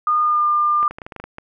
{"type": "tone with pitch glide", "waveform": "sine", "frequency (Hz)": [1220, 1199.7], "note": ["D#6", "D6"], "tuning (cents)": [-34, 37], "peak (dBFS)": -14, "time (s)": [0.07, 0.88], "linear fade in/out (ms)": 2, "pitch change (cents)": -29, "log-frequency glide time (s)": [0.22, 0.46]}
{"type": "clicks", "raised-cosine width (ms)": 0.5, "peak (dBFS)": -18, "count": 10, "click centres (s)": [0.829, 0.91, 0.985, 1.018, 1.065, 1.122, 1.163, 1.2, 1.24, 1.384]}
{"effects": []}